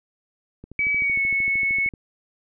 click train, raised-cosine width 3 ms, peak -26 dBFS, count 18, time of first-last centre 0.64-1.938 s, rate 13.1 Hz
sine tone with pitch glide, 2283 to 2203 Hz, D7 to C#7, -50 to -11 cents, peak -19 dBFS, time 0.79-1.89 s, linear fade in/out 2 ms, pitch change -61 cents, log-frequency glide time 0.97-1.19 s
effects none

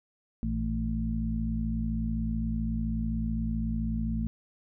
harmonic tone with a mistuned harmonic, 55.8 Hz, A1, 25 cents sharp, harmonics 1 / 2 / 3 / 4, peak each -31 / -36 / -37 / -31 dBFS, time 0.43-4.27 s, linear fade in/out 0 ms, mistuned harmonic 2, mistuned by +64 cents, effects none

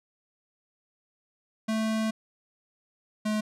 square tone pair in turn, 220 / 213.9 Hz, A3 / A3, 0 / -49 cents, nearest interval unison, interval 49 cents, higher first, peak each -26 dBFS, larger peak neither, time 1.68-2.11 / 3.25-3.41 s, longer first, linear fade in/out 10 ms, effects low-pass 10000 Hz 12 dB/octave

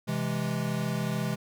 square chord, C augmented, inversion none, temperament equal, 130.81 / 164.81 / 207.7 Hz, C3 / E3 / G#3, 0 / 0 / 0 cents, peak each -33 dBFS, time 0.07-1.36 s, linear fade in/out 20 ms, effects none

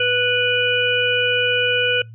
harmonic tone, 492.3 Hz, B4, 6 cents flat, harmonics 1 / 3 / 5 / 6, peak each -21 / -21 / -21 / -21 dBFS, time 0-2.02 s, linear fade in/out 5 ms, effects noise-tail reverb RT60 0.2 s tail -26 dB re dry + added 113 Hz sine -36 dBFS peak until 2.14 s

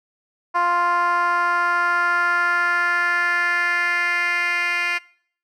10% pulse tone with band-pass filter sweep, 349.2 Hz, F4, in tune, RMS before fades -20 dBFS, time 0.54-4.99 s, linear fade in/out 20 ms, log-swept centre 1000 to 2400 Hz, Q 3, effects noise-tail reverb RT60 0.6 s tail -23 dB re dry

